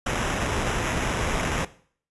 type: noise with sample-and-hold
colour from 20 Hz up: pink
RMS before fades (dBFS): -26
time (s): 0.06-1.65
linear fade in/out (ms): 5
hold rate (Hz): 4410
effects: noise-tail reverb RT60 0.5 s tail -17 dB re dry + resampled to 24000 Hz

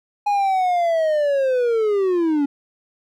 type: linear sweep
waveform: triangle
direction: down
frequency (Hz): 830.6 to 277.2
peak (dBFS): -14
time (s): 0.26-2.46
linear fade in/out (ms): 10
effects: none

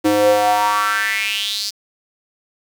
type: tone with high-pass filter sweep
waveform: square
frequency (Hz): 103.83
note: G#2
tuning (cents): 0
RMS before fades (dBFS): -17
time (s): 0.04-1.71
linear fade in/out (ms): 20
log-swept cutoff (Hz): 350 to 5000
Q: 5.5
effects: 7-bit

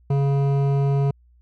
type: tone with hard clipping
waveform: sine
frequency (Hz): 139.3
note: C#3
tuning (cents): +9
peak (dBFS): -19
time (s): 0.1-1.11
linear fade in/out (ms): 5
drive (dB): 12
effects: added 60 Hz sine -52 dBFS peak until 1.41 s

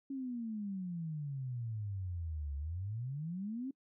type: exponential two-way sweep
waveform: sine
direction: down then up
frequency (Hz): 277.2 to 69.3 to 277.2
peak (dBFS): -37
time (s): 0.1-3.71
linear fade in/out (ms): 5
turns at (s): 2.56
effects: noise-tail reverb RT60 0.1 s tail -23 dB re dry

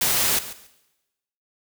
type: noise with echo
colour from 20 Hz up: white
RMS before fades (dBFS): -21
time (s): 0.01-0.39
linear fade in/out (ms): 5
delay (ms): 140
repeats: 2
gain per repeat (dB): -15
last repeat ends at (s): 0.67
effects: noise-tail reverb RT60 1.0 s tail -18 dB re dry

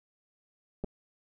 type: clicks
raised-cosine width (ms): 2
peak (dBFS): -22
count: 2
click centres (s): 0.839 / 0.844
effects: none

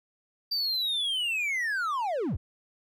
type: linear sweep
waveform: triangle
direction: down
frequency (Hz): 4699 to 44.23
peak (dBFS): -25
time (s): 0.51-2.37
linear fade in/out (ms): 10
effects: none

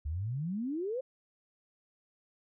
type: exponential sweep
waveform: sine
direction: up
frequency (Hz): 69.3 to 540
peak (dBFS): -32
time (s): 0.05-1.01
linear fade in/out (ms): 10
effects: none

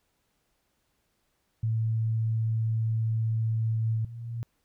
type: tone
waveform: sine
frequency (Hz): 111.9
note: A2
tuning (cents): +30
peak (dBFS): -24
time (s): 1.63-4.05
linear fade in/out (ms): 5
type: tone with exponential growth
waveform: sine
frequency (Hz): 116.54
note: A#2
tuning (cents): 0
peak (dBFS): -29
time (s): 3.05-4.43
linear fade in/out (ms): 0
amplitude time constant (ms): 300
effects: pink hiss -74 dBFS RMS until 4.64 s

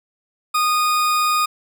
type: tone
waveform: 40% pulse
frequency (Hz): 1233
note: D#6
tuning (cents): -16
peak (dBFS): -15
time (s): 0.54-1.46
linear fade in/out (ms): 10
effects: none

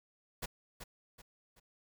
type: noise with echo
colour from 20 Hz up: pink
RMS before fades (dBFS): -39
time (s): 0.42-0.46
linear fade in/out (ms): 10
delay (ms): 380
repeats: 3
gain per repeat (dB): -8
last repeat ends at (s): 1.6
effects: none

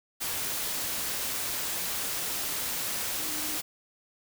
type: tone in noise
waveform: sine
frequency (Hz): 302.9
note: D#4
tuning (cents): -46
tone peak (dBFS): -42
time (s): 3.19-3.58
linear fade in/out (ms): 20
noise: white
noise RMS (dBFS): -32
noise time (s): 0.2-3.62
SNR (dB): -13
effects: none

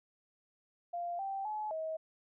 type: tone with pitch steps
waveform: sine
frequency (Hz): 695 / 781 / 853 / 637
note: F5 / G5 / G#5 / D#5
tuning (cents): -9 / -7 / +46 / +41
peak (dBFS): -35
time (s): 0.93-1.97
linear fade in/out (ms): 10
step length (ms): 260
effects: none

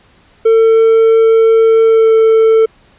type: tone with pitch glide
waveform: triangle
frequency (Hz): 449.5 to 445.4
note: A4 to A4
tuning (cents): +37 to +21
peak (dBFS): -3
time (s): 0.45-2.66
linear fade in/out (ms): 10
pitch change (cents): -16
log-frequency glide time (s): 1.84-2.13
effects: pink hiss -48 dBFS RMS until 2.98 s + resampled to 8000 Hz

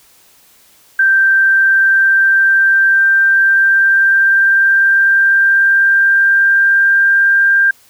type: tone with pitch glide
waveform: sine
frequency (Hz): 1568 to 1591.7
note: G6 to G6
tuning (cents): 0 to +26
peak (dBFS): -7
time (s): 0.99-7.71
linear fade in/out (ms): 5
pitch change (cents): +26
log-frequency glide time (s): 1.34-7.41
effects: white hiss -48 dBFS RMS until 7.89 s

